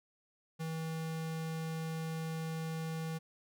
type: tone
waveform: square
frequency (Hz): 161.2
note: E3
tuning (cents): -38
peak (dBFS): -37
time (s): 0.59-3.19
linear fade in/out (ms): 20
effects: none